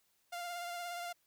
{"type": "tone with vibrato", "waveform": "sawtooth", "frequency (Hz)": 698.5, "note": "F5", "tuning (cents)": 0, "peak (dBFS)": -36, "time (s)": [0.32, 1.13], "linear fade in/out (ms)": 10, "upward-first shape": "sine", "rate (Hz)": 17, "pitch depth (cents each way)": 23, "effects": ["white hiss -75 dBFS RMS until 1.26 s"]}